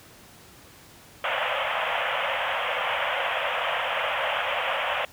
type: band-pass noise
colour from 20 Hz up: pink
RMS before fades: -27 dBFS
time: 1.24-5.05 s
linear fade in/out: 2 ms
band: 510 to 3300 Hz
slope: 96 dB/octave
effects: pink hiss -50 dBFS RMS until 5.12 s + high-pass 60 Hz 12 dB/octave